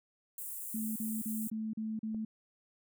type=high-pass noise; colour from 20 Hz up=white; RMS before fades=-42 dBFS; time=0.38-1.5 s; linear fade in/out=2 ms; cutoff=7800 Hz; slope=48 dB/octave
type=tone bursts; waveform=sine; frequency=219 Hz; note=A3; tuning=8 cents flat; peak=-34 dBFS; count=6; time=0.74-2.25 s; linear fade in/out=5 ms; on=220 ms; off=38 ms
type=click; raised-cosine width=2 ms; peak=-37 dBFS; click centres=2.146 s
effects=none